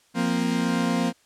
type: chord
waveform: 40% pulse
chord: F suspended fourth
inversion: none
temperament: equal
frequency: 174.61 / 233.1 / 261.6 Hz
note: F3 / Bb3 / C4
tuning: 0 / 0 / 0 cents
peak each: -26 / -24 / -26 dBFS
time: 0.14-1.13 s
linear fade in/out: 50 ms
effects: white hiss -61 dBFS RMS until 1.25 s + low-pass 9000 Hz 12 dB/octave